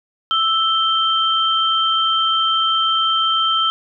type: tone pair together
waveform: sine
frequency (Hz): 1318.5 / 3133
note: E6 / G7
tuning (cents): 0 / -2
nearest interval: octave + minor third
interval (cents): 1498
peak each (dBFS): -17 / -17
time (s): 0.31-3.7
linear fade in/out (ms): 0
effects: none